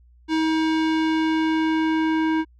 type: tone with low-pass filter sweep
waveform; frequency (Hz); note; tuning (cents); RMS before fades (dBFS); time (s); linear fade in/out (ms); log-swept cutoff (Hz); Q
square; 318.1; D#4; +38; -21; 0.28-2.45; 50; 4300 to 2000; 1
effects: added 60 Hz sine -50 dBFS peak until 2.59 s